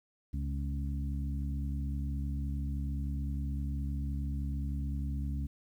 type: harmonic tone with a mistuned harmonic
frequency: 69.7 Hz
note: C#2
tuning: 10 cents sharp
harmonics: 1 / 2 / 3 / 4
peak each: -33 / -39 / -43 / -45 dBFS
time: 0.33-5.47 s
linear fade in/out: 10 ms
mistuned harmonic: 3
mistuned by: +30 cents
effects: 11-bit